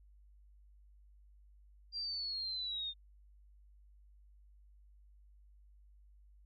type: linear sweep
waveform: sine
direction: down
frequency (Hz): 4781 to 3630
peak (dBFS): -37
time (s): 1.92-2.94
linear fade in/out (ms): 50
effects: added 50 Hz sine -59 dBFS peak until 6.45 s